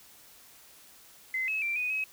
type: tone with pitch steps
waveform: sine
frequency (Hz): 2053 / 2578 / 2355 / 2485 / 2553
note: C7 / E7 / D7 / D#7 / D#7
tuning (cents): -33 / -39 / +4 / -3 / +44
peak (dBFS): -28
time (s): 1.34-2.04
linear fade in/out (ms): 2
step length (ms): 140
effects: white hiss -55 dBFS RMS until 2.12 s